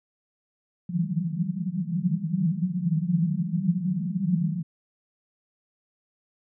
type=band-pass noise; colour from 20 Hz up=pink; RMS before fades=-26 dBFS; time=0.89-4.63 s; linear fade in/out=10 ms; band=160 to 190 Hz; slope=96 dB/octave; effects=none